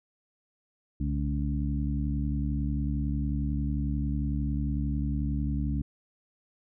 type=harmonic tone with a mistuned harmonic; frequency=71.1 Hz; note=C#2; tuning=45 cents sharp; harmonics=1 / 2 / 3 / 4; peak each=-29 / -32 / -34 / -35 dBFS; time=1-5.82 s; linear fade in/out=5 ms; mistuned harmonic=1; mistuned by=-120 cents; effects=none